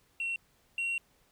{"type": "tone pair in turn", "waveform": "sine", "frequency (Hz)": [2725, 2741], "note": ["F7", "F7"], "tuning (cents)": [-43, -33], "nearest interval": "unison", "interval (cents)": 10, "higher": "second", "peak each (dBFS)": [-29, -27], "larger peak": "second", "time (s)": [[0.2, 0.36], [0.78, 0.98]], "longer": "second", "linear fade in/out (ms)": 2, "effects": ["tanh soft clip ceiling -29 dBFS", "pink hiss -68 dBFS RMS until 1.31 s"]}